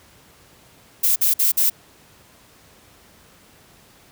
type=noise bursts; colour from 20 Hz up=violet; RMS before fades=-17 dBFS; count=4; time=1.03-1.7 s; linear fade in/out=10 ms; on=130 ms; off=50 ms; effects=pink hiss -51 dBFS RMS until 4.11 s + high-pass 60 Hz 12 dB/octave